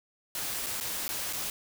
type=noise with dropouts; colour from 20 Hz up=white; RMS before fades=-34 dBFS; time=0.35-1.5 s; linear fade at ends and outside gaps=1 ms; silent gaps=0.662-0.666 / 0.802-0.809 / 1.08-1.09 / 1.327-1.332 s; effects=none